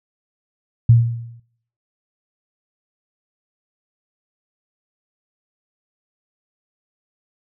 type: tone with exponential decay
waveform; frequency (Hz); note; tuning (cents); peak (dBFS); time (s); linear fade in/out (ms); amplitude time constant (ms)
sine; 116.9; A#2; +5; -5; 0.89-1.4; 5; 110
effects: noise-tail reverb RT60 0.7 s tail -19 dB re dry